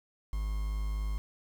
triangle tone with quantisation, 51.91 Hz, G#1, in tune, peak -28 dBFS, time 0.33-1.18 s, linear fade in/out 0 ms, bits 8, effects none

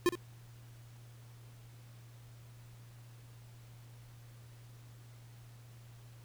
square tone with echo, 352.1 Hz, F4, 14 cents sharp, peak -25 dBFS, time 0.06-0.09 s, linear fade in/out 0 ms, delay 63 ms, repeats 1, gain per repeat -12 dB, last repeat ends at 0.153 s, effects added 118 Hz sine -52 dBFS peak until 6.24 s + pink hiss -63 dBFS RMS until 6.24 s

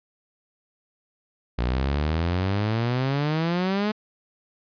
sawtooth exponential sweep, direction up, 58.27 to 215.9 Hz, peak -18 dBFS, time 1.58-3.92 s, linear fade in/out 10 ms, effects resampled to 11025 Hz

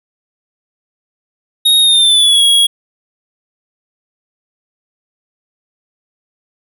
square tone with pitch glide, 3745 to 3317 Hz, A#7 to G#7, +7 to -3 cents, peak -7 dBFS, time 1.65-2.67 s, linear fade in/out 10 ms, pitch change -210 cents, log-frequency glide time 1.8-2.43 s, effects none

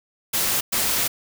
white noise bursts at uneven times, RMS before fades -22 dBFS, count 2, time 0.33-0.61 / 0.72-1.08 s, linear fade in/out 10 ms, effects none

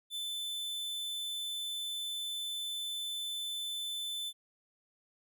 45% pulse tone, 3520 Hz, A7, in tune, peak -36 dBFS, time 0.1-4.33 s, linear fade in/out 50 ms, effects none

